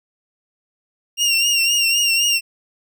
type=tone with vibrato; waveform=25% pulse; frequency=2784 Hz; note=F7; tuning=6 cents flat; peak=-11 dBFS; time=1.17-2.41 s; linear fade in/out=50 ms; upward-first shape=triangle; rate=3.9 Hz; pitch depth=61 cents each way; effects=none